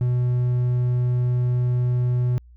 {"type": "tone", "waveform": "triangle", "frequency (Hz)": 123.47, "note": "B2", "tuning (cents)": 0, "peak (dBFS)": -16, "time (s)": [0.01, 2.38], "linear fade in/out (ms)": 0, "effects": ["added 60 Hz sine -45 dBFS peak until 2.56 s"]}